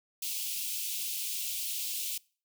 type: high-pass noise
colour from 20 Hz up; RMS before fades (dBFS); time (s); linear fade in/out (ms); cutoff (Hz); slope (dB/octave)
white; -35; 0.22-2.18; 5; 2500; 48
effects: noise-tail reverb RT60 0.4 s tail -24 dB re dry